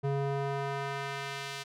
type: tone with band-pass filter sweep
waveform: square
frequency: 139 Hz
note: C#3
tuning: 5 cents sharp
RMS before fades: -34 dBFS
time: 0.03-1.64 s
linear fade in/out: 20 ms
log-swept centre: 360 to 3900 Hz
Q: 0.7
effects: none